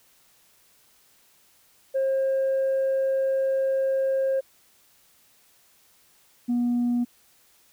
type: tone pair in turn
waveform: sine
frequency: 535 / 241.6 Hz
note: C5 / B3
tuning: +38 / -38 cents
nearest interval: octave + major second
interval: 1376 cents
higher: first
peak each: -19 dBFS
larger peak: neither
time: 1.94-4.41 / 6.48-7.05 s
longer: first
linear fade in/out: 20 ms
effects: tanh soft clip ceiling -19 dBFS + white hiss -60 dBFS RMS until 7.72 s